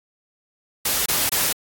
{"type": "noise bursts", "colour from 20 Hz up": "white", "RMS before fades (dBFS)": -21, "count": 3, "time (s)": [0.85, 1.528], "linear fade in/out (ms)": 5, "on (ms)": 210, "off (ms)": 24, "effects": ["AAC 64 kbps"]}